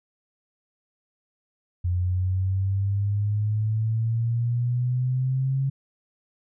sine exponential sweep, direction up, 88.2 to 136.5 Hz, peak -21 dBFS, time 1.84-5.7 s, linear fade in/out 10 ms, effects none

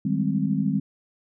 sine chord, Ab major seventh, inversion second, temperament equal with one note detuned, 155.56 / 194.98 / 207.7 / 261.6 Hz, Eb3 / G3 / Ab3 / C4, 0 / -9 / 0 / 0 cents, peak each -27 / -25 / -27 / -27 dBFS, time 0.05-0.8 s, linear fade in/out 5 ms, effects none

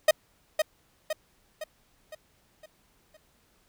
45% pulse tone with echo, 622.3 Hz, D#5, in tune, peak -15 dBFS, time 0.08-0.11 s, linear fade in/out 5 ms, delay 510 ms, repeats 6, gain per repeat -6 dB, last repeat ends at 3.17 s, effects pink hiss -66 dBFS RMS until 3.68 s

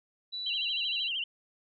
sine tone, 3951 Hz, B7, in tune, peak -34 dBFS, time 0.32-1.09 s, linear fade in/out 20 ms
sine tone with vibrato, 2960 Hz, F#7, in tune, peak -30 dBFS, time 0.46-1.24 s, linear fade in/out 5 ms, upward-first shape sine, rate 13 Hz, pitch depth 140 cents each way
effects none

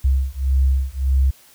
sine beating tone pair, 65.9 / 67.6 Hz, C2 / C#2, +13 / -43 cents, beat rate 1.7 Hz, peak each -18 dBFS, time 0.04-1.31 s, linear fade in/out 10 ms, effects white hiss -50 dBFS RMS until 1.54 s

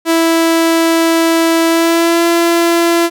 sawtooth tone with pitch glide, 329.6 to 338.7 Hz, E4 to E4, 0 to +47 cents, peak -5 dBFS, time 0.05-3.1 s, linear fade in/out 50 ms, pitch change +47 cents, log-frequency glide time 1.67-2.26 s, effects none

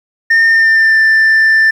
sine tone with pitch glide, 1818 to 1775.5 Hz, A#6 to A6, -44 to +15 cents, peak -3 dBFS, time 0.3-1.71 s, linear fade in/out 10 ms, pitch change -41 cents, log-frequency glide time 0.47-1 s, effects tanh soft clip ceiling -5 dBFS + 7-bit

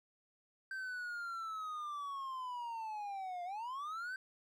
triangle linear two-way sweep, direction down then up, 1563 to 695 to 1563 Hz, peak -38 dBFS, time 0.71-4.16 s, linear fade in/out 2 ms, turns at 3.44 s, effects none

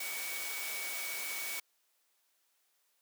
sine tone in noise, 2251 Hz, C#7, 26 cents sharp, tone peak -41 dBFS, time 0-1.6 s, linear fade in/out 5 ms, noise white, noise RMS -40 dBFS, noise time 0-1.6 s, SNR -4 dB, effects white hiss -75 dBFS RMS until 3.01 s + high-pass 400 Hz 12 dB/octave

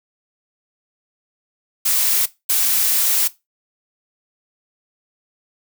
blue noise bursts at uneven times, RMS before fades -17 dBFS, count 2, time 1.85-2.26 / 2.49-3.28 s, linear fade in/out 10 ms, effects noise-tail reverb RT60 0.2 s tail -17 dB re dry

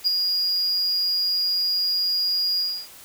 triangle tone with ADSR envelope, 4858 Hz, D#8, 42 cents flat, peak -14 dBFS, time 0.04-2.88 s, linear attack 31 ms, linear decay 13 ms, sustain -5 dB, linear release 290 ms, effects white hiss -45 dBFS RMS until 3.04 s

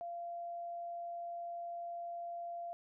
sine tone, 689 Hz, F5, 24 cents flat, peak -40 dBFS, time 0.01-2.73 s, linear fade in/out 0 ms, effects none

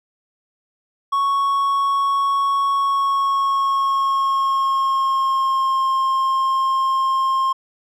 triangle tone with pitch glide, 1108.7 to 1063.5 Hz, C#6 to C6, 0 to +28 cents, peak -14 dBFS, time 1.12-7.53 s, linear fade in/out 10 ms, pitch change -72 cents, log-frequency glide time 2.73-5.87 s, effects none

